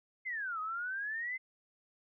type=exponential two-way sweep; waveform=sine; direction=down then up; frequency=2126 to 1244.5 to 2080 Hz; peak=-35 dBFS; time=0.25-1.38 s; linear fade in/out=20 ms; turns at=0.6 s; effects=none